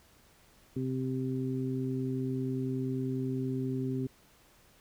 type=harmonic tone; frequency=130.3 Hz; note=C3; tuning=7 cents flat; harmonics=1 / 2 / 3; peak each=-34 / -33 / -38 dBFS; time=0.76-4.07 s; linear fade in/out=5 ms; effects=pink hiss -62 dBFS RMS until 4.8 s